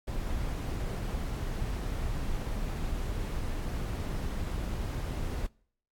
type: noise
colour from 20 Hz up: brown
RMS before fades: -33 dBFS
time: 0.07-5.47 s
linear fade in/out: 10 ms
effects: noise-tail reverb RT60 0.6 s tail -25 dB re dry + AAC 64 kbps